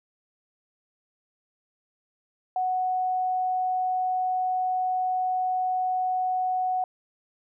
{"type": "tone", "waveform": "sine", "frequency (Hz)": 740, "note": "F#5", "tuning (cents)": 0, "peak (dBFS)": -23, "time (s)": [2.56, 6.84], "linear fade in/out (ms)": 2, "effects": []}